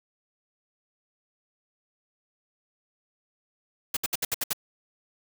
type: noise bursts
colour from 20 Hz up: white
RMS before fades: -27 dBFS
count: 7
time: 3.94-4.532 s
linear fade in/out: 5 ms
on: 28 ms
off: 66 ms
effects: none